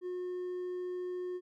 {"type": "tone with hard clipping", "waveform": "triangle", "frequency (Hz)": 361.4, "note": "F#4", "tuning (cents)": -41, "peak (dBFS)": -36, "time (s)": [0.01, 1.41], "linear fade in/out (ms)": 50, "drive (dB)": 5, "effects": []}